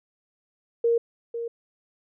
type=tone with echo; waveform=sine; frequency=466.2 Hz; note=A#4; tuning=in tune; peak=-18 dBFS; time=0.84-0.98 s; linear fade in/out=5 ms; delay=500 ms; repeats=1; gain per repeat=-10 dB; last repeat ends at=1.48 s; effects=none